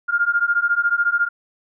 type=beating tone pair; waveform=sine; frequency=1402 / 1416 Hz; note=F6 / F6; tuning=+6 / +23 cents; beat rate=14 Hz; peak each=-19 dBFS; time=0.08-1.29 s; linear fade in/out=20 ms; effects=none